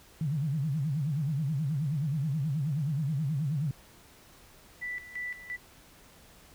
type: tone with vibrato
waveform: sine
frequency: 146.83 Hz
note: D3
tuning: in tune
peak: -27 dBFS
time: 0.21-3.71 s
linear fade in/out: 2 ms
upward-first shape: sine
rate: 9.4 Hz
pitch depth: 190 cents each way
type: tone with tremolo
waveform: sine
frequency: 1975.5 Hz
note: B6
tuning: in tune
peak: -33 dBFS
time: 4.81-5.57 s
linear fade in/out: 20 ms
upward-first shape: square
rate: 2.9 Hz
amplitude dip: 75%
effects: pink hiss -56 dBFS RMS until 6.54 s